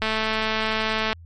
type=click train; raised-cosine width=0.3 ms; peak=-8 dBFS; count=244; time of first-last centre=0.02-1.13 s; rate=219 Hz; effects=added 84 Hz sine -41 dBFS peak until 1.25 s + MP3 48 kbps